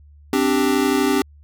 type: chord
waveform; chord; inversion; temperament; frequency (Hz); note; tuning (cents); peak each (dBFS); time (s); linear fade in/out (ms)
square; C suspended second; none; equal; 261.6 / 293.7 / 392; C4 / D4 / G4; 0 / 0 / 0; -21; 0.33-1.22; 2
effects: added 73 Hz sine -44 dBFS peak until 1.43 s